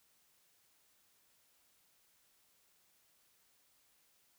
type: silence
effects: white hiss -72 dBFS RMS until 4.38 s